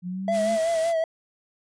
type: linear sweep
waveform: sine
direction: up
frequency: 175.7 to 220 Hz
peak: -28 dBFS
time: 0.02-0.59 s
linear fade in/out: 50 ms
type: tone with vibrato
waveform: triangle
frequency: 659.3 Hz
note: E5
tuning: in tune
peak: -19 dBFS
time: 0.28-1.04 s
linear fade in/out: 2 ms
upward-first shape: sine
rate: 5.3 Hz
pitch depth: 46 cents each way
type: noise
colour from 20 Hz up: white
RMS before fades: -37 dBFS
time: 0.31-0.94 s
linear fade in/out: 50 ms
effects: resampled to 22050 Hz